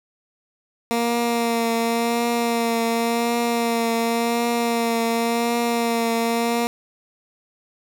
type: tone with vibrato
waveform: 15% pulse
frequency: 233.1 Hz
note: A#3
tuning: in tune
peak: -13 dBFS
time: 0.91-6.67 s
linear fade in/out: 0 ms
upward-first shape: triangle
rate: 0.91 Hz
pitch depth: 27 cents each way
effects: none